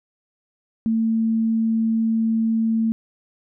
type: tone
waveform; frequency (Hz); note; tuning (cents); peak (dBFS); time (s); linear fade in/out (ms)
sine; 224.5; A3; +35; -17; 0.86-2.92; 0
effects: none